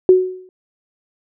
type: tone with exponential decay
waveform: sine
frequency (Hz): 370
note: F#4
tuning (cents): 0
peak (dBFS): -3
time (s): 0.09-0.49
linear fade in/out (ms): 1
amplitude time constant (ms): 85
effects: none